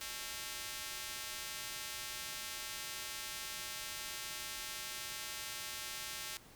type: tone with high-pass filter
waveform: square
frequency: 122.2 Hz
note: B2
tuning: 18 cents flat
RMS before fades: -44 dBFS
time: 0.01-6.37 s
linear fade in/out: 0 ms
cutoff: 2400 Hz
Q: 0.54
effects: pink hiss -59 dBFS RMS until 6.55 s